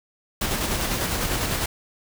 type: noise with tremolo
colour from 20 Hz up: pink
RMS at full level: -24 dBFS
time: 0.41-1.66 s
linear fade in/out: 5 ms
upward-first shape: square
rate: 10 Hz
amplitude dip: 30%
effects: none